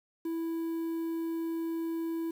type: tone with quantisation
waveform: triangle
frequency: 329.6 Hz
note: E4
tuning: in tune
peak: -29 dBFS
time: 0.25-2.31 s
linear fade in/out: 5 ms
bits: 9
effects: none